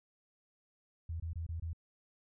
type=tone bursts; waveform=sine; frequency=82.5 Hz; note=E2; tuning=2 cents sharp; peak=-36 dBFS; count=5; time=1.09-1.732 s; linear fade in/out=5 ms; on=110 ms; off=23 ms; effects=none